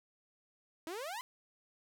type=exponential sweep; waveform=sawtooth; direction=up; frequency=307.9 to 1047 Hz; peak=-36 dBFS; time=0.87-1.21 s; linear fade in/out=0 ms; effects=none